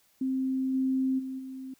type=tone with level steps; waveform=sine; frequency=262.7 Hz; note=C4; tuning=7 cents sharp; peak=-26 / -24 / -33 / -37 dBFS; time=0.21-1.74 s; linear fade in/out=5 ms; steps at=0.73 / 1.18 / 1.38 s; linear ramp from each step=20 ms; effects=white hiss -66 dBFS RMS until 1.79 s